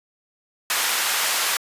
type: high-pass noise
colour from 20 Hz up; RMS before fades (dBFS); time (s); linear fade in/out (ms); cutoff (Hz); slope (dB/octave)
pink; -22; 0.7-1.57; 2; 1100; 12
effects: resampled to 32000 Hz